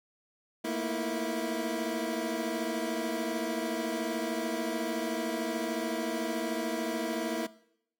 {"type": "tone cluster", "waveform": "25% pulse", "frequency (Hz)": [224, 237.6, 324.6, 343.3], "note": ["A3", "A#3", "E4", "F4"], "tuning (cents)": [31, 33, -27, -30], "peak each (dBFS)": [-34, -33, -30, -39], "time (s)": [0.64, 7.47], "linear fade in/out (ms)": 10, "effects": ["noise-tail reverb RT60 0.7 s tail -19 dB re dry"]}